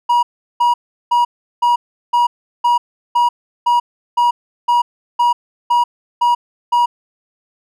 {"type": "tone bursts", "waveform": "triangle", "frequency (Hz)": 960, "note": "B5", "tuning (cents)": -49, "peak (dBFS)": -8, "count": 14, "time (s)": [0.09, 6.86], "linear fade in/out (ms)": 10, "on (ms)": 140, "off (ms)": 370, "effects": []}